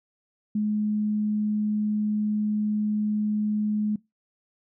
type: tone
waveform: sine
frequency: 211.2 Hz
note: G#3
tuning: 29 cents sharp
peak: -22 dBFS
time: 0.55-3.96 s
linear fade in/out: 5 ms
effects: noise-tail reverb RT60 0.2 s tail -22 dB re dry